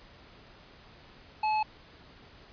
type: tone with tanh clipping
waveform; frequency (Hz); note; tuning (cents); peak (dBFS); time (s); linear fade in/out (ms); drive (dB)
sine; 860; A5; -40; -27; 1.43-1.63; 5; 12
effects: pink hiss -54 dBFS RMS until 2.52 s + resampled to 11025 Hz